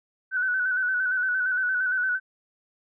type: tone with vibrato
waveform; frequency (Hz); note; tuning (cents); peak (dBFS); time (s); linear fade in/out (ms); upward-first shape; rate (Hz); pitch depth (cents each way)
sine; 1500; F#6; +23; -22; 0.31-2.2; 50; square; 8.7; 37
effects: none